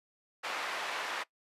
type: band-pass noise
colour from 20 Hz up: white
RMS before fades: -37 dBFS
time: 0.43-1.24 s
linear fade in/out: 20 ms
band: 600 to 2100 Hz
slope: 12 dB/octave
effects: noise-tail reverb RT60 0.1 s tail -20 dB re dry + resampled to 32000 Hz